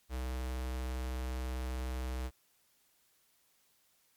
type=tone with notch filter; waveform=square; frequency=63.4 Hz; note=B1; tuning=46 cents sharp; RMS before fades=-37 dBFS; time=0.09-2.31 s; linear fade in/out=50 ms; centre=150 Hz; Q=1.1; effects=white hiss -71 dBFS RMS until 4.16 s + MP3 96 kbps